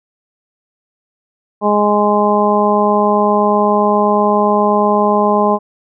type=harmonic tone; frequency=207.7 Hz; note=G#3; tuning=in tune; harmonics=1 / 2 / 3 / 4 / 5; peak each=-16 / -16 / -16 / -16 / -16 dBFS; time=1.61-5.59 s; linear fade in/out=50 ms; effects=none